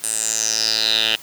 10% pulse tone with band-pass filter sweep, 110.8 Hz, A2, 13 cents sharp, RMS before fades -20 dBFS, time 0.03-1.16 s, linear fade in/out 10 ms, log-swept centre 9200 to 3100 Hz, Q 6.6, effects white hiss -41 dBFS RMS until 1.22 s + high-pass 60 Hz 12 dB/octave

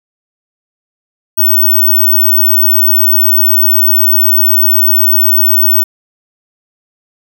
sine tone, 15804 Hz, B9, in tune, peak -3 dBFS, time 1.37-5.84 s, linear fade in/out 20 ms, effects tanh soft clip ceiling -4 dBFS

